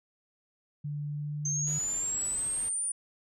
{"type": "tone with pitch glide", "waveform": "sine", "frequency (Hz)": [146.83, 148.36], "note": ["D3", "D3"], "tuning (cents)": [0, 18], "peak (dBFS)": -32, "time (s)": [0.84, 1.79], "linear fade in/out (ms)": 10, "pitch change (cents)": 18, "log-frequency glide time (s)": [1.08, 1.39]}
{"type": "exponential sweep", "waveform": "sine", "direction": "up", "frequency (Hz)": [6272, 9460], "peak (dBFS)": -29, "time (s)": [1.45, 2.92], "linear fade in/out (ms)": 5}
{"type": "noise", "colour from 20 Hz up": "pink", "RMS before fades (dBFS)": -48, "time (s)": [1.66, 2.7], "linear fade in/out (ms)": 20}
{"effects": ["resampled to 32000 Hz"]}